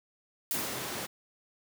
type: noise with exponential decay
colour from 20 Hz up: blue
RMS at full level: -30 dBFS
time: 0.51-1.07 s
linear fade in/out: 0 ms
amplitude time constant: 120 ms
type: high-pass noise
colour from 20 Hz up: pink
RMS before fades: -37 dBFS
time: 0.53-1.07 s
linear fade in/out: 20 ms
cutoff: 180 Hz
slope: 12 dB/octave
effects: none